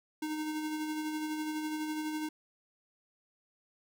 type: tone with tremolo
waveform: square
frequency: 308.1 Hz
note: D#4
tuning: 17 cents flat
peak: -33 dBFS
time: 0.22-2.29 s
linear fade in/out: 5 ms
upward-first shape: sine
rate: 12 Hz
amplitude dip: 35%
effects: none